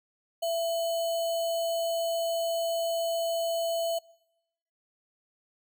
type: tone with sample-and-hold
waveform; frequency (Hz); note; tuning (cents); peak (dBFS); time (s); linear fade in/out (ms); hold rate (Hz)
sine; 668; E5; +23; -26; 0.42-3.99; 10; 3675
effects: noise-tail reverb RT60 0.9 s tail -24 dB re dry